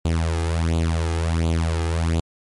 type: tone with flanger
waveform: sawtooth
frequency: 82.3 Hz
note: E2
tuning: 2 cents flat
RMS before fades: -21 dBFS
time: 0.05-2.2 s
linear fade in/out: 0 ms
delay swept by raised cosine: 0.27 to 2.47 ms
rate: 1.4 Hz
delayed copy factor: +0.75
effects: MP3 48 kbps